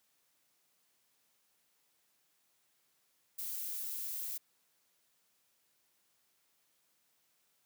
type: noise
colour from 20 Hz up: violet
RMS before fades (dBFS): -40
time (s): 3.38-4.38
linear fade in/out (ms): 10
effects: white hiss -75 dBFS RMS until 7.65 s + high-pass 100 Hz 12 dB/octave